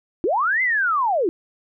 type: linear two-way sweep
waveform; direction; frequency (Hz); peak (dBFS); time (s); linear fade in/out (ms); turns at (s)
sine; up then down; 299.7 to 2093 to 311.1; -17; 0.24-1.29; 0; 0.62
effects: none

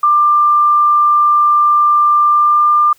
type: tone with pitch glide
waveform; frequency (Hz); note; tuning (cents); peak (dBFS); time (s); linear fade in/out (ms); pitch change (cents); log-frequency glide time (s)
sine; 1189 to 1196.6; D6 to D6; +21 to +32; -7; 0.03-2.93; 5; +11; 2.29-2.66
effects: white hiss -51 dBFS RMS until 2.98 s

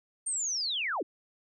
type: linear sweep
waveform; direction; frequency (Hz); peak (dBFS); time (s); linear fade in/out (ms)
sine; down; 8870 to 220; -29; 0.26-1.03; 10
effects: none

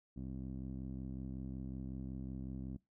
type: tone with low-pass filter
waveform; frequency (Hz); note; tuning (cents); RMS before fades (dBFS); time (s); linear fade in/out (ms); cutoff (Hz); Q
15% pulse; 65.41; C2; 0; -44; 0.16-2.77; 10; 280; 1.6
effects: noise-tail reverb RT60 0.2 s tail -22 dB re dry

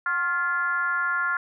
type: tone with frequency modulation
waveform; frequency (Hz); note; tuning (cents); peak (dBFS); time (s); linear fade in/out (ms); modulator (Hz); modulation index
sine; 1396.9; F6; 0; -22; 0.06-1.37; 2; 325; 0.87
effects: none

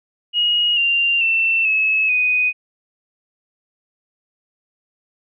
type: tone with pitch steps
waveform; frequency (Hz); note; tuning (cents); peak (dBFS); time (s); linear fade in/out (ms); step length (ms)
sine; 2884 / 2781 / 2682 / 2586 / 2493; F#7 / F7 / E7 / E7 / D#7; -45 / -8 / +29 / -34 / +3; -14; 0.33-2.53; 50; 440
effects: none

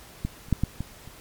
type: clicks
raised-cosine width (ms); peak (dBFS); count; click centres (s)
5; -14 / -30 / -8 / -10 / -17 / -30; 6; 0.25 / 0.486 / 0.527 / 0.636 / 0.806 / 1.076
effects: pink hiss -48 dBFS RMS until 1.2 s + MP3 96 kbps

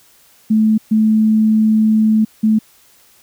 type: tone bursts at uneven times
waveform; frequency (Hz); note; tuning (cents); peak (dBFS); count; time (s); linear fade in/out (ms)
sine; 217.6; A3; -19; -9; 3; 0.5-0.78 / 0.91-2.25 / 2.43-2.59; 10
effects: white hiss -50 dBFS RMS until 3.22 s

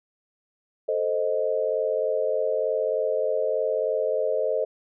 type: chord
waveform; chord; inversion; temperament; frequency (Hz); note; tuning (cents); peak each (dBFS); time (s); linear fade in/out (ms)
sine; A diminished; none; equal; 440 / 523.3 / 622.3; A4 / C5 / Eb5; 0 / 0 / 0; -27 / -26 / -26; 0.88-4.65; 10
effects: none

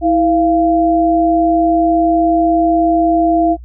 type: tone pair together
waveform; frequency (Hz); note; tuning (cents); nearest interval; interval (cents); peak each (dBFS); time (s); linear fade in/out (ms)
sine; 325.5 / 689; E4 / F5; -22 / -24; octave + minor second; 1298; -12; 0.01-3.57; 50
effects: noise-tail reverb RT60 0.1 s tail -23 dB re dry + added 60 Hz sine -30 dBFS peak until 3.64 s

